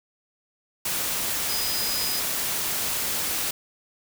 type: tone in noise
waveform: sine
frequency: 4978 Hz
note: D#8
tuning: in tune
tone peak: -29 dBFS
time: 1.49-2.2 s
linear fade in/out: 5 ms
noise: white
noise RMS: -27 dBFS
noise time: 0.85-3.51 s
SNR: -5 dB
effects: none